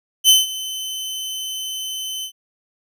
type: tone with ADSR envelope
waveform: sawtooth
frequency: 3052 Hz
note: G7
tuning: 47 cents flat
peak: -4 dBFS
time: 0.24-2.32 s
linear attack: 50 ms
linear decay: 170 ms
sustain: -18 dB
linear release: 84 ms
effects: none